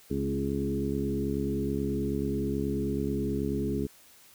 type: harmonic tone with a mistuned harmonic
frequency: 69.3 Hz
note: C#2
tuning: in tune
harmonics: 1 / 2 / 3 / 4 / 5 / 6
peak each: -36 / -35 / -33 / -33 / -36 / -34 dBFS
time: 0.1-3.87 s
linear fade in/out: 10 ms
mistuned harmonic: 4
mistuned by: -15 cents
effects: white hiss -56 dBFS RMS until 4.34 s